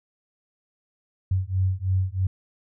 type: beating tone pair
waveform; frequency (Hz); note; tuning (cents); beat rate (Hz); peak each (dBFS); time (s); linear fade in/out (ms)
sine; 92.5 / 95.6; F#2 / G2; 0 / -43; 3.1; -24; 1.31-2.27; 5
effects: none